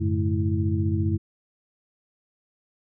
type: tone cluster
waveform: sine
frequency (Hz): 93.3 / 108.2 / 143.1 / 214.6 / 327.7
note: F#2 / A2 / D3 / A3 / E4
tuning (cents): +15 / -29 / -45 / -43 / -10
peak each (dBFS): -23 / -30 / -31 / -30 / -29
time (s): 0-1.18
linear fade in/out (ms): 20
effects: none